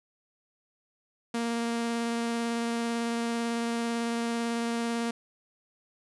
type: tone with vibrato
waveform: sawtooth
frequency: 233.1 Hz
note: A#3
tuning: in tune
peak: -24 dBFS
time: 1.34-5.11 s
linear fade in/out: 5 ms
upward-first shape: triangle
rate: 18 Hz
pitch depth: 11 cents each way
effects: resampled to 24000 Hz + 11-bit